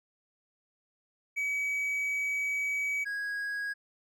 triangle tone pair in turn, 2275 / 1650.6 Hz, C#7 / G#6, +44 / -11 cents, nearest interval tritone, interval 555 cents, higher first, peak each -27 / -30 dBFS, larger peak first, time 1.36-3.05 / 3.05-3.74 s, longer first, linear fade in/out 20 ms, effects none

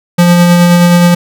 square tone with tremolo, 174.61 Hz, F3, in tune, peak -3 dBFS, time 0.18-1.15 s, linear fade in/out 10 ms, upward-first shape sine, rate 9.5 Hz, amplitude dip 25%, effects none

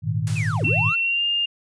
sine chord, Ab suspended second, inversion none, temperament just, 103.83 / 116.8 / 155.74 Hz, Ab2 / Bb2 / Eb3, 0 / +4 / +2 cents, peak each -25 dBFS, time 0.02-0.93 s, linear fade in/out 50 ms
white noise with exponential decay, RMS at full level -33 dBFS, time 0.27-1.15 s, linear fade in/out 1 ms, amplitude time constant 190 ms
triangle linear two-way sweep, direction down then up, 2726 to 207.7 to 1461 Hz, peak -25 dBFS, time 0.35-0.96 s, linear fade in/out 20 ms, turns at 0.65 s
sine tone with pitch glide, 2710 to 2812 Hz, E7 to F7, +47 to +11 cents, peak -19 dBFS, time 0.64-1.46 s, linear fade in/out 10 ms, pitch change +64 cents, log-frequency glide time 1.01-1.23 s
effects resampled to 22050 Hz

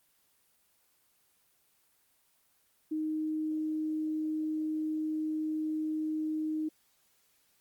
sine tone, 311.1 Hz, D#4, in tune, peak -30 dBFS, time 2.91-6.69 s, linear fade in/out 10 ms, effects white hiss -70 dBFS RMS until 7.6 s + Opus 24 kbps

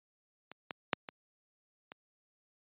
clicks, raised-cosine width 0.3 ms, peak -30 / -21 / -10 / -25 / -29 dBFS, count 5, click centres 0.516 / 0.708 / 0.932 / 1.088 / 1.919 s, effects high-pass 150 Hz 12 dB/octave + resampled to 8000 Hz

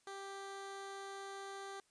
15% pulse tone, 392.8 Hz, G4, 4 cents sharp, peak -39 dBFS, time 0.07-1.8 s, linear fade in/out 2 ms, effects white hiss -74 dBFS RMS until 1.9 s + resampled to 22050 Hz

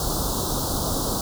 pink band-stop noise, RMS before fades -25 dBFS, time 0-1.21 s, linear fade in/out 2 ms, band 1300 to 3700 Hz, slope 48 dB/octave, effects none

